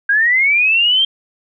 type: linear sweep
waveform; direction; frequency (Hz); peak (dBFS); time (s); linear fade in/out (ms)
sine; up; 1594 to 3188; -10; 0.09-1.05; 5
effects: none